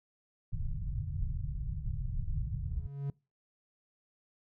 pink low-pass noise, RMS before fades -35 dBFS, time 0.52-2.87 s, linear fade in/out 10 ms, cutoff 150 Hz, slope 48 dB/octave
triangle tone with exponential growth, 140 Hz, C#3, 18 cents sharp, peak -28 dBFS, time 2.5-3.1 s, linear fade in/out 2 ms, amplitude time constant 130 ms
effects noise-tail reverb RT60 0.3 s tail -25 dB re dry

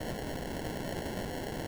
violet noise with sample-and-hold, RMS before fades -37 dBFS, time 0-1.67 s, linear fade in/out 10 ms, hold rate 1225 Hz, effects none

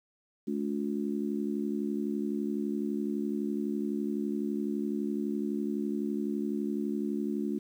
harmonic tone, 71.9 Hz, D2, 36 cents flat, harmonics 3 / 4 / 5, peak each -32 / -34 / -36 dBFS, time 0.47-7.59 s, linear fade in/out 10 ms, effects 10-bit

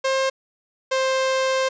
sawtooth tone pair in turn, 532 / 526.2 Hz, C5 / C5, +29 / +10 cents, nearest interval unison, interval 19 cents, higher first, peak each -15 / -15 dBFS, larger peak neither, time 0.04-0.3 / 0.91-1.69 s, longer second, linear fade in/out 10 ms, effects resampled to 16000 Hz + 8-bit

